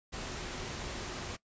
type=tone in noise; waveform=sine; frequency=364.7 Hz; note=F#4; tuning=25 cents flat; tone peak=-50 dBFS; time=0.29-1.35 s; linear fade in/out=20 ms; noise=pink; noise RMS=-40 dBFS; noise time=0.12-1.37 s; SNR=-13 dB; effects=noise-tail reverb RT60 0.1 s tail -20 dB re dry + resampled to 16000 Hz